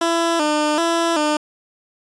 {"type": "tone with vibrato", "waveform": "15% pulse", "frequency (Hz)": 317.6, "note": "D#4", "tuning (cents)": 36, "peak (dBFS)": -10, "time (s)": [0.01, 1.37], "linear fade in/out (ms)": 5, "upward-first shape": "square", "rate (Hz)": 1.3, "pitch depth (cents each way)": 92, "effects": ["resampled to 22050 Hz"]}